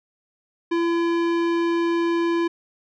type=tone with tanh clipping; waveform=sine; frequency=338.3 Hz; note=E4; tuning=45 cents sharp; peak=-21 dBFS; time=0.71-2.48 s; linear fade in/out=10 ms; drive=18 dB; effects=none